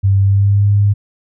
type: tone with pitch glide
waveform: sine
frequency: 98 to 101.81 Hz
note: G2 to G#2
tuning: 0 to -34 cents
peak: -8 dBFS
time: 0.03-0.94 s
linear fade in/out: 20 ms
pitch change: +66 cents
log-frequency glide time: 0.21-0.68 s
effects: none